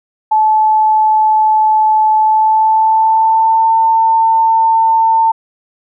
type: tone with pitch glide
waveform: sine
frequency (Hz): 866 to 898.1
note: A5 to A5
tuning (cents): -28 to +35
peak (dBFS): -7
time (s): 0.31-5.32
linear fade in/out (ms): 10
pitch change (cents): +63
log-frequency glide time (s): 2.16-3.74
effects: none